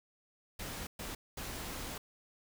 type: noise bursts at uneven times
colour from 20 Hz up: pink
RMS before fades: -42 dBFS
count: 3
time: 0.59-0.87 / 0.99-1.15 / 1.37-1.98 s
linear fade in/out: 5 ms
effects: none